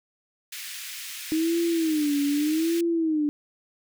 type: high-pass noise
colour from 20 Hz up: pink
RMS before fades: -37 dBFS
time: 0.52-2.81 s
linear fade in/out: 5 ms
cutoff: 1900 Hz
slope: 24 dB/octave
type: tone with vibrato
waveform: sine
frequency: 311.1 Hz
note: D#4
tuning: in tune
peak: -21 dBFS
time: 1.32-3.29 s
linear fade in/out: 0 ms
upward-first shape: sine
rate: 0.83 Hz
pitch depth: 150 cents each way
effects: none